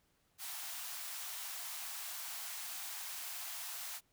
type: high-pass noise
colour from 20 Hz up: white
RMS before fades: -44 dBFS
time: 0.38-4.01 s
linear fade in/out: 50 ms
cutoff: 650 Hz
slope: 96 dB/octave
effects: pink hiss -75 dBFS RMS until 4.12 s